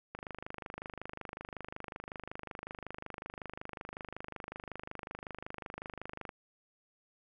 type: click train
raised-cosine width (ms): 0.5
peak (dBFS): -26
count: 157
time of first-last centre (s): 0.15-6.292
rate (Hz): 25.4
effects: none